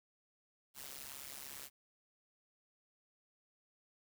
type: noise with amplitude modulation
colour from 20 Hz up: white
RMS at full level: -45 dBFS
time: 0.74-1.7 s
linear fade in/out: 50 ms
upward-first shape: sine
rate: 138 Hz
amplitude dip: 95%
effects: none